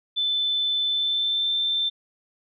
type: tone with pitch glide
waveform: sine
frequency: 3520 to 3559 Hz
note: A7 to A7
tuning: 0 to +19 cents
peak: -21 dBFS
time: 0.16-1.9 s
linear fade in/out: 20 ms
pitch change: +19 cents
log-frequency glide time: 0.87-1.51 s
effects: none